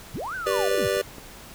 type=linear two-way sweep; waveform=sine; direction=up then down; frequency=60.6 to 1574 to 60.6 Hz; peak=-29 dBFS; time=0.14-0.88 s; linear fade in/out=5 ms; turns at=0.35 s
type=chord; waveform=square; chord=G major; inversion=none; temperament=just; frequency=392 / 490 / 588 Hz; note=G4 / B4 / D5; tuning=0 / -14 / +2 cents; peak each=-27 dBFS; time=0.46-1.02 s; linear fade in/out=10 ms
type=clicks; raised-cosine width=2 ms; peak=-26 dBFS; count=3; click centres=0.592 / 0.969 / 1.183 s
effects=pink hiss -44 dBFS RMS until 1.54 s